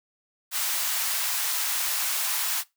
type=high-pass noise; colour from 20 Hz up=white; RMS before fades=-27 dBFS; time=0.51-2.64 s; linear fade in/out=50 ms; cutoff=760 Hz; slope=24 dB/octave; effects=noise-tail reverb RT60 0.2 s tail -20 dB re dry